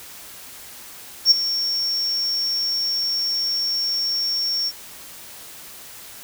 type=tone with ADSR envelope; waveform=triangle; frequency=5490 Hz; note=F8; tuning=31 cents flat; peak=-6 dBFS; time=1.25-4.72 s; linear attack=61 ms; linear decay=15 ms; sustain=-13 dB; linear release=44 ms; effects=white hiss -40 dBFS RMS until 6.23 s